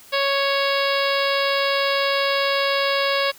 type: harmonic tone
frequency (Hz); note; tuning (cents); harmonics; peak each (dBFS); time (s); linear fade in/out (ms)
554.4; C#5; 0; 1 / 2 / 3 / 4 / 5 / 6 / 7 / 8 / 9; -22 / -25 / -27 / -28 / -29 / -30 / -30 / -31 / -32; 0.12-3.32; 20
effects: white hiss -47 dBFS RMS until 3.38 s